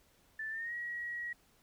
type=tone with pitch glide; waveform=sine; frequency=1760 to 1908.2 Hz; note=A6 to A#6; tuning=0 to +40 cents; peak=-37 dBFS; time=0.39-1.33 s; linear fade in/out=5 ms; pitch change=+140 cents; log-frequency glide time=0.5-0.74 s; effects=pink hiss -68 dBFS RMS until 1.62 s